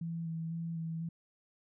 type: tone with vibrato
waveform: sine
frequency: 164.81 Hz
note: E3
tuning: in tune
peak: -35 dBFS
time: 0.01-1.09 s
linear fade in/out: 5 ms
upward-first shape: square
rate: 2 Hz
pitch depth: 17 cents each way
effects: none